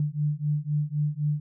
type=beating tone pair; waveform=sine; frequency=146.83 / 150.73 Hz; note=D3 / D3; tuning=0 / +45 cents; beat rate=3.9 Hz; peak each=-27 dBFS; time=0-1.4 s; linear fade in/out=2 ms; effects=none